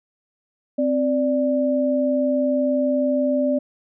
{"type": "tone pair together", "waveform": "sine", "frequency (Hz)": [261, 587.3], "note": ["C4", "D5"], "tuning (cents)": [-4, 0], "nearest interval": "octave + major second", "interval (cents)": 1404, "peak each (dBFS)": -20, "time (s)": [0.78, 3.59], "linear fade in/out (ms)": 10, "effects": []}